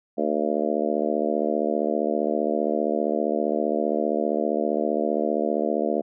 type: harmonic tone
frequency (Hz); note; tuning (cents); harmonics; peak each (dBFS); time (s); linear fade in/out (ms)
75.2; D2; +42; 3 / 4 / 5 / 6 / 7 / 8 / 9; -29 / -29 / -29 / -29 / -29 / -29 / -29; 0.17-6.02; 20
effects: none